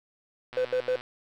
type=click train; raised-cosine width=0.3 ms; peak=-25 dBFS; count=60; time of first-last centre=0.53-1.01 s; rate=123 Hz
type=tone bursts; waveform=triangle; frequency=507 Hz; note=B4; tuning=45 cents sharp; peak=-21 dBFS; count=3; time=0.57-0.958 s; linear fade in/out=2 ms; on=78 ms; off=77 ms
effects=none